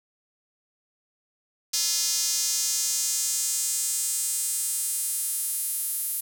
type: tone with high-pass filter sweep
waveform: square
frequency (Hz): 190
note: F#3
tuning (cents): +46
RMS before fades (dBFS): -27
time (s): 1.73-6.21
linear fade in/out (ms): 10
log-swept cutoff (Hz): 5500 to 11000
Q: 2.3
effects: 8-bit